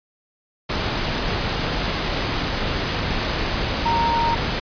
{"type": "tone in noise", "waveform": "sine", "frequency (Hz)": 929, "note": "A#5", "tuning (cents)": -6, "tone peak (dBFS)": -18, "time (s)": [3.85, 4.35], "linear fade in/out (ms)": 10, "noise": "pink", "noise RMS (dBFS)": -23, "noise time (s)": [0.69, 4.6], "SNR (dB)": 2, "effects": ["resampled to 11025 Hz"]}